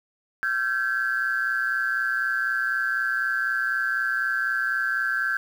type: tone cluster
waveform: sine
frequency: 1366 / 1556 / 1680 Hz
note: F6 / G6 / G#6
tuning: -39 / -13 / +19 cents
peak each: -30 / -23 / -29 dBFS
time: 0.43-5.37 s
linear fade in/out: 0 ms
effects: tanh soft clip ceiling -15 dBFS + 8-bit